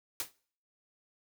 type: noise with exponential decay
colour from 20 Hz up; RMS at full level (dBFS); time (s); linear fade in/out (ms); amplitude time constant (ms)
white; -31; 0.2-0.32; 1; 25
effects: noise-tail reverb RT60 0.5 s tail -22 dB re dry